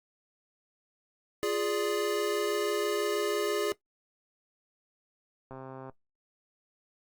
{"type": "chord", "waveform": "square", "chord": "D diminished", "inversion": "first", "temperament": "equal", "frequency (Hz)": [349.2, 415.3, 587.3], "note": ["F4", "Ab4", "D5"], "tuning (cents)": [0, 0, 0], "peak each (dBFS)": [-35, -30, -36], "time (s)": [1.43, 3.72], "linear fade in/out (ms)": 0}
{"type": "click train", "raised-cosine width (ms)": 1, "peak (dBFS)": -30, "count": 52, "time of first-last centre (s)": [5.51, 5.896], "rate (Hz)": 132}
{"effects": ["noise-tail reverb RT60 0.1 s tail -17 dB re dry", "Opus 48 kbps"]}